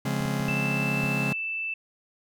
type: chord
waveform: 45% pulse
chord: Db major seventh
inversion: none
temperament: just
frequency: 138.59 / 173.24 / 207.9 / 259.9 Hz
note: Db3 / F3 / Ab3 / C4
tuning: 0 / -14 / +2 / -11 cents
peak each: -29 / -34 / -31 / -34 dBFS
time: 0.05-1.33 s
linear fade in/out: 5 ms
type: clicks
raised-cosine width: 5 ms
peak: -32 / -29 / -31 / -28 / -28 dBFS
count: 5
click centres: 0.206 / 0.256 / 0.403 / 0.488 / 1.04 s
type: tone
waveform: sine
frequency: 2646 Hz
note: E7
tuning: 6 cents sharp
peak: -28 dBFS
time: 0.48-1.74 s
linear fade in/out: 5 ms
effects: none